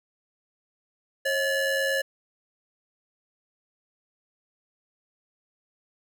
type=ring-modulated tone; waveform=square; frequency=587.3 Hz; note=D5; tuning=in tune; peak=-21 dBFS; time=1.25-2.02 s; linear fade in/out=10 ms; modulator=1130 Hz; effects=none